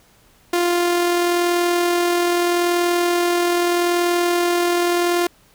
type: tone with amplitude modulation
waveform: sawtooth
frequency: 349.2 Hz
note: F4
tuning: in tune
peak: -11 dBFS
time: 0.53-5.27 s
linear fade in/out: 5 ms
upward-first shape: sine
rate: 40.8 Hz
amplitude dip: 25%
effects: pink hiss -54 dBFS RMS until 5.54 s